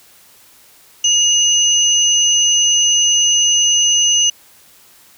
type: tone pair together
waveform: sine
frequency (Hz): 2874 / 6116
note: F7 / G8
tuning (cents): +49 / -44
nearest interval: octave + minor second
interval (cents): 1307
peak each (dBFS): -13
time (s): 1.04-4.3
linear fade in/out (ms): 5
effects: white hiss -47 dBFS RMS until 5.17 s